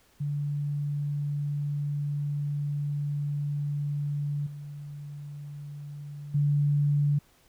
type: tone with level steps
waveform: sine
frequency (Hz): 145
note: D3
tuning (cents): -22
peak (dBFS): -27 / -37 / -21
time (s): 0.2-7.19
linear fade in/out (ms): 10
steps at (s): 4.46 / 6.34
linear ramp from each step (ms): 10
effects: pink hiss -62 dBFS RMS until 7.48 s